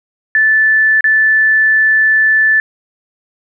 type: tone with dropouts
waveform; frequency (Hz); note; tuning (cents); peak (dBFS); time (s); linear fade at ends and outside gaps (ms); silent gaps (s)
sine; 1752; A6; -8; -7; 0.35-2.6; 1; 1.008-1.042
effects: none